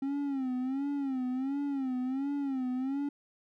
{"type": "tone with vibrato", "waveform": "triangle", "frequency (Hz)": 268.1, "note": "C4", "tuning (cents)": 42, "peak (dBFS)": -28, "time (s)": [0.02, 3.09], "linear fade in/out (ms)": 5, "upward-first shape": "sine", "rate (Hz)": 1.4, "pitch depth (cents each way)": 110, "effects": []}